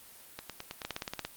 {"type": "two click trains", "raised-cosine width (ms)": 0.2, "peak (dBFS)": [-17, -21], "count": [8, 5], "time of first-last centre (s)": [[0.85, 1.25], [0.39, 0.818]], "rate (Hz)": [17.5, 9.35], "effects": ["white hiss -53 dBFS RMS until 1.36 s", "Opus 32 kbps"]}